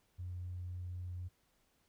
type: tone with tanh clipping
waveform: triangle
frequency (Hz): 89.6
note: F2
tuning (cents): +45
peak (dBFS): -40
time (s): 0.18-1.29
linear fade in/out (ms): 20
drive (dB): 4
effects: pink hiss -75 dBFS RMS until 1.88 s

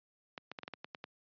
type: clicks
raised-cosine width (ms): 0.3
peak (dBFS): -26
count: 9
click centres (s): 0.378 / 0.516 / 0.588 / 0.633 / 0.679 / 0.737 / 0.845 / 0.948 / 1.041
effects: high-pass 150 Hz 12 dB/octave + resampled to 11025 Hz

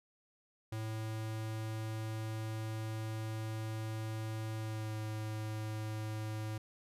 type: tone with pitch glide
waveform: square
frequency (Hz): 110 to 108.42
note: A2 to A2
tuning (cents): 0 to -25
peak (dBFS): -38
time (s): 0.72-6.58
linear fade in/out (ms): 5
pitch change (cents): -25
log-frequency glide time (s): 4.57-4.95
effects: resampled to 32000 Hz

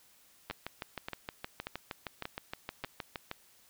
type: two click trains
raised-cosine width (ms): 0.3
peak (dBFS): -21 / -21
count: 5 / 19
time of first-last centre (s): 0.5-2.839 / 0.51-3.314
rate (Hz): 1.71 / 6.42
effects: white hiss -63 dBFS RMS until 3.69 s

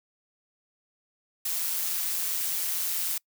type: noise with amplitude modulation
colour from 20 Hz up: blue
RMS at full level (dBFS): -27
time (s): 1.45-3.18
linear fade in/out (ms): 5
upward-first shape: sine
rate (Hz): 174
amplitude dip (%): 50
effects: noise-tail reverb RT60 0.1 s tail -26 dB re dry

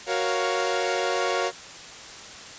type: chord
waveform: sawtooth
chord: Gb major seventh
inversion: none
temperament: equal with one note detuned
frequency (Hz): 370 / 467.8 / 554.4 / 698.5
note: Gb4 / Bb4 / Db5 / F5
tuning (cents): 0 / +6 / 0 / 0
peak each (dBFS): -25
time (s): 0.06-1.52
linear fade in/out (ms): 50
effects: white hiss -41 dBFS RMS until 2.58 s + resampled to 16000 Hz

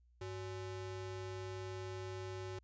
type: ring-modulated tone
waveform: square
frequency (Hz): 235.3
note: A#3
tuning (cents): +16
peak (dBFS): -40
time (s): 0.21-2.59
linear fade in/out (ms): 5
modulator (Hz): 136
effects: added 60 Hz sine -65 dBFS peak until 2.63 s + resampled to 16000 Hz

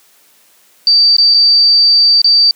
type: tone with dropouts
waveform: sine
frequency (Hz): 4639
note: D8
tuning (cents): -22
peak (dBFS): -5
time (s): 0.87-2.51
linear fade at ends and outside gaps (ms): 1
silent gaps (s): 1.166-1.183 / 1.34-1.344 / 2.217-2.244
effects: white hiss -49 dBFS RMS until 2.55 s + high-pass 200 Hz 12 dB/octave

